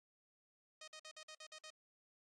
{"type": "tone bursts", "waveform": "5% pulse", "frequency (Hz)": 622.3, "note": "D#5", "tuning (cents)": 0, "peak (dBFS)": -40, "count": 8, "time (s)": [0.81, 1.704], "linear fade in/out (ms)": 5, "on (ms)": 68, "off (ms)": 50, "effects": ["low-pass 8000 Hz 12 dB/octave", "AAC 64 kbps"]}